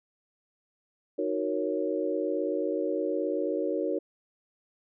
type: chord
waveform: sine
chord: D# minor seventh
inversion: none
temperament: equal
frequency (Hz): 311.1 / 370 / 466.2 / 554.4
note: D#4 / F#4 / A#4 / C#5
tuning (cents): 0 / 0 / 0 / 0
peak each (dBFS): -32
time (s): 1.18-3.99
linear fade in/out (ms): 10
effects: none